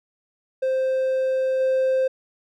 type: tone with level steps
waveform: triangle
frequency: 523.3 Hz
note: C5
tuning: in tune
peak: -17 / -15 dBFS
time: 0.62-2.08 s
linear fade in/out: 10 ms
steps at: 1.6 s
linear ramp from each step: 5 ms
effects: tanh soft clip ceiling -11 dBFS